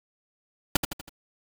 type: noise with echo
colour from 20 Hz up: pink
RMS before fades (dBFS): -21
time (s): 0.75-0.77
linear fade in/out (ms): 5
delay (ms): 81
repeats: 4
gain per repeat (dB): -6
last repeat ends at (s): 1.094
effects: none